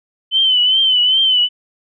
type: tone with vibrato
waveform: sine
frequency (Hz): 3047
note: G7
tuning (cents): -50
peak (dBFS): -10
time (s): 0.31-1.49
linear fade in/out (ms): 50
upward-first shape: triangle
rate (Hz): 2.5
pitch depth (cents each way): 76
effects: none